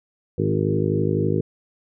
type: harmonic tone with a mistuned harmonic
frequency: 51.91 Hz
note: G#1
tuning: in tune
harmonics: 2 / 3 / 4 / 5 / 6 / 7 / 8 / 9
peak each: -25 / -24 / -29 / -29 / -28 / -26 / -28 / -28 dBFS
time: 0.38-1.41 s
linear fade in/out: 5 ms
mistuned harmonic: 7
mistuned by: +20 cents
effects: none